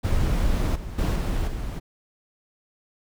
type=noise with level steps; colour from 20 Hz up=brown; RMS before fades=-22 / -34 / -21 / -24 / -30 dBFS; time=0.03-1.8 s; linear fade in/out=20 ms; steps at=0.75 / 0.98 / 1.15 / 1.47 s; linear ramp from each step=10 ms; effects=none